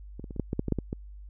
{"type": "clicks", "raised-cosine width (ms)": 3, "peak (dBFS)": [-26, -27, -27, -27, -14, -16, -13, -17, -12, -16, -19], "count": 11, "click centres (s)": [0.196, 0.242, 0.308, 0.363, 0.397, 0.531, 0.594, 0.683, 0.723, 0.787, 0.929], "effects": ["added 50 Hz sine -42 dBFS peak until 1.29 s"]}